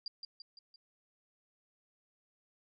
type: tone with echo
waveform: sine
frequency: 4776 Hz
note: D8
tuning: 28 cents sharp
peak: -37 dBFS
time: 0.06-0.08 s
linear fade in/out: 2 ms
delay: 170 ms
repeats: 4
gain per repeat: -5 dB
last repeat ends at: 0.76 s
effects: none